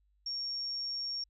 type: tone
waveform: sine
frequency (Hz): 5530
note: F8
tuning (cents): -18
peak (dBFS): -34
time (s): 0.26-1.24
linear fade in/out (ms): 5
effects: added 50 Hz sine -68 dBFS peak until 1.29 s